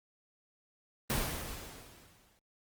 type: noise with exponential decay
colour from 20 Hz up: pink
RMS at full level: -30 dBFS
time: 1.1-2.39 s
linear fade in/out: 0 ms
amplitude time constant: 280 ms
effects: Opus 24 kbps